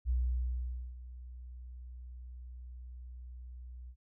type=tone with ADSR envelope; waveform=sine; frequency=61.7 Hz; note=B1; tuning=1 cent flat; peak=-27 dBFS; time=0.05-3.96 s; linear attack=45 ms; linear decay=850 ms; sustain=-17 dB; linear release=69 ms; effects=none